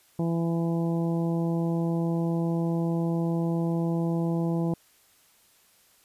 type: harmonic tone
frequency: 167.2 Hz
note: E3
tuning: 25 cents sharp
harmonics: 1 / 2 / 3 / 4 / 5 / 6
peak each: -25 / -30 / -36 / -39 / -41 / -46 dBFS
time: 0.19-4.74 s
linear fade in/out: 2 ms
effects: white hiss -61 dBFS RMS until 6.04 s + resampled to 32000 Hz